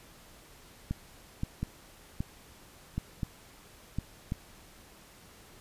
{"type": "clicks", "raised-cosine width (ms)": 5, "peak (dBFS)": -19, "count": 8, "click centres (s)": [0.91, 1.434, 1.63, 2.205, 2.98, 3.232, 3.986, 4.321], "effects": ["pink hiss -55 dBFS RMS until 5.6 s", "resampled to 32000 Hz"]}